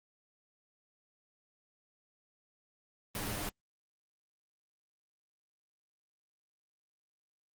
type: noise with comb filter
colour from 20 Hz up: pink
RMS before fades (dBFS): -37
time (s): 3.15-3.49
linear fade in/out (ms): 0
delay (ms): 9.9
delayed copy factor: +0.75
effects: Opus 24 kbps